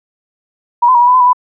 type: tone with pitch steps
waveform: sine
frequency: 958 / 1019 / 955 / 971 / 996 / 1018 / 982 / 998 Hz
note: A#5 / C6 / A#5 / B5 / B5 / C6 / B5 / B5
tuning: +47 / -46 / +42 / -30 / +14 / -48 / -10 / +18 cents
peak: -5 dBFS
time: 0.82-1.332 s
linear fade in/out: 10 ms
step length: 64 ms
effects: none